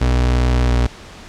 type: tone with pitch glide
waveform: 35% pulse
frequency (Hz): 61.74 to 60.5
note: B1 to B1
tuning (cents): 0 to -35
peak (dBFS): -11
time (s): 0.01-0.87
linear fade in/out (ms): 5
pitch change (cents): -35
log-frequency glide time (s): 0.63-0.71
effects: pink hiss -38 dBFS RMS until 1.28 s + low-pass 6000 Hz 12 dB/octave